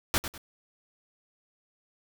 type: noise with echo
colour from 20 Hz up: pink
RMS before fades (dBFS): -25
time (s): 0.14-0.18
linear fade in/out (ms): 0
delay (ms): 99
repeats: 2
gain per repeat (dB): -10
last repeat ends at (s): 0.378
effects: none